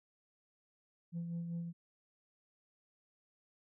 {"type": "tone with tremolo", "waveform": "sine", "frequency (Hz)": 169.6, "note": "E3", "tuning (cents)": 50, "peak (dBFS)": -34, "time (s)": [1.12, 1.73], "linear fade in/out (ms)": 50, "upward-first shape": "sine", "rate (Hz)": 5.1, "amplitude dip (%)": 45, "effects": ["tanh soft clip ceiling -35 dBFS"]}